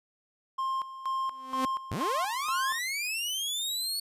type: tone with tremolo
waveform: triangle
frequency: 1060 Hz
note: C6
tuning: 22 cents sharp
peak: -26 dBFS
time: 0.58-2.79 s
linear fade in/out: 10 ms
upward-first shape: square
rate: 2.1 Hz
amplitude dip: 75%
type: tone with exponential growth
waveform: sawtooth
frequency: 260 Hz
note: C4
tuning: 11 cents flat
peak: -23 dBFS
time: 1.31-1.65 s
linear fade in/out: 0 ms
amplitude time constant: 72 ms
type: linear sweep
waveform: sawtooth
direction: up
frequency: 64.7 to 4442 Hz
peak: -27 dBFS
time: 1.91-4 s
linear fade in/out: 5 ms
effects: resampled to 32000 Hz